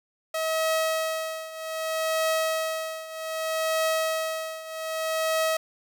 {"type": "tone with tremolo", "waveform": "sawtooth", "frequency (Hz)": 640, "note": "D#5", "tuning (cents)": 49, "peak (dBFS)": -18, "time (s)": [0.34, 5.57], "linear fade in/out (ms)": 5, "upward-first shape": "triangle", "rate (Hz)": 0.64, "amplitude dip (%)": 85, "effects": []}